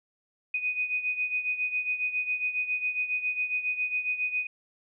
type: beating tone pair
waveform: sine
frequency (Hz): 2489 / 2496.3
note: D#7 / D#7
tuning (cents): 0 / +5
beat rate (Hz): 7.3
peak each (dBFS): -28 / -33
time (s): 0.54-4.47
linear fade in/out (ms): 5
effects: none